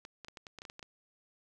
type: clicks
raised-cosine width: 0.2 ms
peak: -29 dBFS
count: 11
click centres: 0.051 / 0.247 / 0.284 / 0.372 / 0.468 / 0.587 / 0.619 / 0.652 / 0.699 / 0.794 / 0.828 s
effects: none